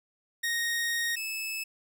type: tone pair in turn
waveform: sawtooth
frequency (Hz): 1864.7 / 2610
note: A#6 / E7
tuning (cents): 0 / -18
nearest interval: tritone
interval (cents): 582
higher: second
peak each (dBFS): -24 / -29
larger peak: first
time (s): 0.43-1.16 / 1.16-1.64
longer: first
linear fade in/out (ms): 10
effects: none